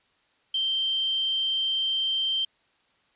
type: tone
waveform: sine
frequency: 3136 Hz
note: G7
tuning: in tune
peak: -23 dBFS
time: 0.54-2.45 s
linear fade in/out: 5 ms
effects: white hiss -66 dBFS RMS until 3.15 s + resampled to 8000 Hz